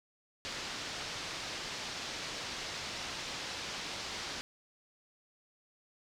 white low-pass noise, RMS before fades -41 dBFS, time 0.45-4.41 s, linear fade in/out 0 ms, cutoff 5600 Hz, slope 24 dB/octave, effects none

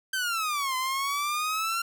sawtooth exponential two-way sweep, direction down then up, 1568 to 1022 to 1381 Hz, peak -23 dBFS, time 0.13-1.82 s, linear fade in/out 5 ms, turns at 0.76 s, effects none

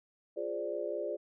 sine chord, D half-diminished seventh, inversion first, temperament equal, 349.2 / 415.3 / 523.3 / 587.3 Hz, F4 / Ab4 / C5 / D5, 0 / 0 / 0 / 0 cents, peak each -40 / -39 / -40 / -37 dBFS, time 0.36-1.17 s, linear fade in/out 20 ms, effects none

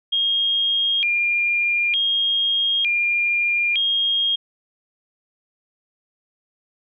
sine tone with vibrato, 2794 Hz, F7, in tune, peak -17 dBFS, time 0.12-4.36 s, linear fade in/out 10 ms, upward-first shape square, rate 0.55 Hz, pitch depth 260 cents each way, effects none

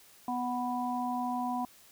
harmonic tone, 246.9 Hz, B3, in tune, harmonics 1 / 3 / 4, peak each -34 / -34 / -36 dBFS, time 0.28-1.65 s, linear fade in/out 2 ms, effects white hiss -58 dBFS RMS until 1.91 s

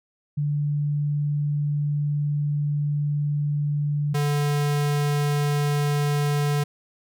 sine / square tone pair in turn, 146.5 / 145.76 Hz, D3 / D3, -4 / -13 cents, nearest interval unison, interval 9 cents, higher first, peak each -21 dBFS, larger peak neither, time 0.37-4.14 / 4.14-6.64 s, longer first, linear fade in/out 10 ms, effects none

